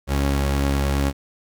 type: tone pair together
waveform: sawtooth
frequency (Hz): 69.6 / 275.9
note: C#2 / C#4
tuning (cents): +8 / -8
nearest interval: 2 octaves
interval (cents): 2384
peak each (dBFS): -15 / -24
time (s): 0.07-1.13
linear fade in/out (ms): 50
effects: none